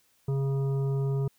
harmonic tone, 136.8 Hz, C#3, 23 cents flat, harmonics 1 / 3 / 5 / 7 / 9, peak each -25 / -34 / -48 / -49 / -52 dBFS, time 0.28-1.28 s, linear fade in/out 5 ms, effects white hiss -67 dBFS RMS until 1.38 s

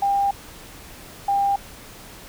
sine tone pair in turn, 798 / 798 Hz, G5 / G5, +31 / +31 cents, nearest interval unison, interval 0 cents, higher neither, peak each -17 dBFS, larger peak neither, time 0.02-0.31 / 1.28-1.56 s, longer first, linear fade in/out 5 ms, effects pink hiss -42 dBFS RMS until 2.28 s

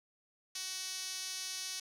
5% pulse tone with band-pass filter, 374.4 Hz, F#4, 20 cents sharp, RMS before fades -41 dBFS, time 0.55-1.8 s, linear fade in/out 5 ms, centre 6800 Hz, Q 3.7, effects none

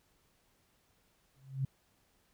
sine tone with exponential growth, 134.2 Hz, C3, 44 cents sharp, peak -27 dBFS, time 1.36-1.65 s, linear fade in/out 5 ms, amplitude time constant 61 ms, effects pink hiss -72 dBFS RMS until 2.33 s

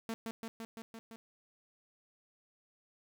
sawtooth tone with echo, 226.1 Hz, A3, 47 cents sharp, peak -32 dBFS, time 0.09-0.14 s, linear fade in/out 0 ms, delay 170 ms, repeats 6, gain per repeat -2 dB, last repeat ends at 1.16 s, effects none

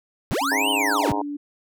square linear two-way sweep, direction up then down, 54.5 to 3108 to 54.5 Hz, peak -22 dBFS, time 0.31-1.12 s, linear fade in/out 0 ms, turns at 0.7 s
sine tone with pitch glide, 276.4 to 289.6 Hz, C#4 to D4, -5 to -24 cents, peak -27 dBFS, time 0.41-1.37 s, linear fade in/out 10 ms, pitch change +81 cents, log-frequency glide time 0.55-1.05 s
harmonic tone, 103.83 Hz, G#2, in tune, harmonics 3 / 4 / 5 / 6 / 7 / 8 / 9 / 10, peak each -35 / -31 / -38 / -34 / -32 / -30 / -27 / -38 dBFS, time 0.51-1.22 s, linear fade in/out 5 ms
effects none

